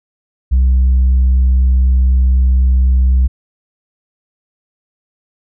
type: tone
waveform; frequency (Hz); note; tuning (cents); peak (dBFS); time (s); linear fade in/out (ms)
sine; 64; C2; -38; -5; 0.51-3.28; 20
effects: tanh soft clip ceiling -6 dBFS